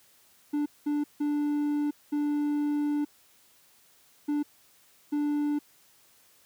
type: tone bursts at uneven times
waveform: triangle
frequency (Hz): 293.7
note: D4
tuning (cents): 0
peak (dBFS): -23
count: 6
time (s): 0.53-0.66 / 0.86-1.04 / 1.2-1.91 / 2.12-3.05 / 4.28-4.43 / 5.12-5.59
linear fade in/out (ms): 10
effects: white hiss -61 dBFS RMS until 6.45 s + high-pass 60 Hz 12 dB/octave